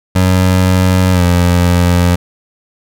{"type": "tone with pitch glide", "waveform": "25% pulse", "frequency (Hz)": [92.5, 88.12], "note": ["F#2", "F2"], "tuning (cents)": [0, 16], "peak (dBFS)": -4, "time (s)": [0.15, 2.16], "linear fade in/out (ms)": 10, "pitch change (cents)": -84, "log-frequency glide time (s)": [1.12, 1.22], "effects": []}